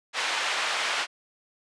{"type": "band-pass noise", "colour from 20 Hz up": "white", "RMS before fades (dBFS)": -28, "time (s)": [0.13, 1.07], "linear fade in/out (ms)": 50, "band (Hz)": [740, 3000], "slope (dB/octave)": 12, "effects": ["resampled to 22050 Hz"]}